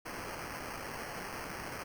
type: noise with sample-and-hold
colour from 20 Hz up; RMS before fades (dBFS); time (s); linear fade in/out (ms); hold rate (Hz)
violet; -42; 0.05-1.84; 10; 3675
effects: none